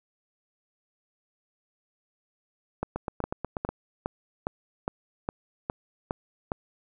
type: two click trains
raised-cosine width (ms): 1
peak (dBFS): -16 / -14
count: 7 / 10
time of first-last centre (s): 2.96-3.69 / 2.83-6.519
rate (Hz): 8.22 / 2.44
effects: none